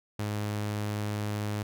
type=tone; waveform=sawtooth; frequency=104.6 Hz; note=G#2; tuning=13 cents sharp; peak=-26 dBFS; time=0.19-1.63 s; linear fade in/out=5 ms; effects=none